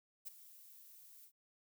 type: noise with ADSR envelope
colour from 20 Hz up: violet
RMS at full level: -44 dBFS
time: 0.25-1.32 s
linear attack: 27 ms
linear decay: 12 ms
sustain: -15 dB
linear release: 72 ms
effects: none